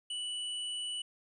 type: tone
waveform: square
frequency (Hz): 2960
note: F#7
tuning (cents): 0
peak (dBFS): -36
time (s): 0.1-1.02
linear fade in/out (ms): 5
effects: resampled to 24000 Hz